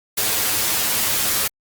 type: noise with comb filter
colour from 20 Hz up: white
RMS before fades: -20 dBFS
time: 0.17-1.48 s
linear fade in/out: 10 ms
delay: 9.3 ms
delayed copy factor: +0.95
effects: Opus 48 kbps